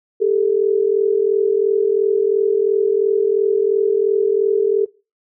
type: tone pair together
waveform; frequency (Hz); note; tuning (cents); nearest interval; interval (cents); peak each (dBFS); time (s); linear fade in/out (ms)
sine; 399.3 / 442.2; G4 / A4; +32 / +9; major second; 177; -16; 0.2-4.86; 20
effects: noise-tail reverb RT60 0.3 s tail -20 dB re dry